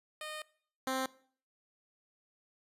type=tone pair in turn; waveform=10% pulse; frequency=614 / 262.2 Hz; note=D#5 / C4; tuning=-23 / +4 cents; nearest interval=octave + minor third; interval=1473 cents; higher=first; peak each=-32 / -24 dBFS; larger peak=second; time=0.21-0.42 / 0.87-1.06 s; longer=first; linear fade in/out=2 ms; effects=noise-tail reverb RT60 0.5 s tail -20 dB re dry + resampled to 32000 Hz